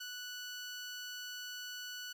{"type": "tone", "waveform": "15% pulse", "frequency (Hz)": 1480, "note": "F#6", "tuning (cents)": 0, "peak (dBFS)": -36, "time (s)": [0, 2.13], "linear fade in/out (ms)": 10, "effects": []}